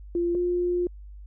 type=tone pair in turn; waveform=sine; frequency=345.3 / 353.8 Hz; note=F4 / F4; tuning=-20 / +23 cents; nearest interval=unison; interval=43 cents; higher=second; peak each=-22 dBFS; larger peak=neither; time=0.15-0.35 / 0.35-0.87 s; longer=second; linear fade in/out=2 ms; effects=added 50 Hz sine -40 dBFS peak until 1.26 s